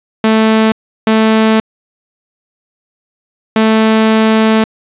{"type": "tone bursts at uneven times", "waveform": "sawtooth", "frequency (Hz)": 220, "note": "A3", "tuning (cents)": 0, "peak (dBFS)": -3, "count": 3, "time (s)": [[0.24, 0.72], [1.07, 1.6], [3.56, 4.64]], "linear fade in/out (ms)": 2, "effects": ["resampled to 8000 Hz", "7-bit"]}